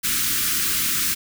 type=band-stop noise; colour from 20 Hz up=white; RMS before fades=-22 dBFS; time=0.03-1.15 s; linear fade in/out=20 ms; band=360 to 1200 Hz; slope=48 dB/octave; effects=none